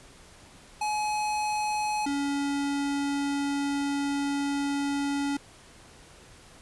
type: tone pair in turn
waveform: square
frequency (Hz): 846 / 282.3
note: G#5 / C#4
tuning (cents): +32 / +32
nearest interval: octave + perfect fifth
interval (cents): 1900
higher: first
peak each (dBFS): -27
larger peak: neither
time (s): 0.81-2.06 / 2.06-5.37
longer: second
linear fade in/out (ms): 5
effects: pink hiss -52 dBFS RMS until 6.61 s + resampled to 24000 Hz